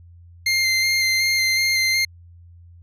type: tone with vibrato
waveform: 25% pulse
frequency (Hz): 2099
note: C7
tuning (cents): +5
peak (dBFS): -13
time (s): 0.46-2.05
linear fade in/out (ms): 5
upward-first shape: square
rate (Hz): 2.7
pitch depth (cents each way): 13
effects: added 86 Hz sine -43 dBFS peak until 2.82 s + low-pass 11000 Hz 12 dB/octave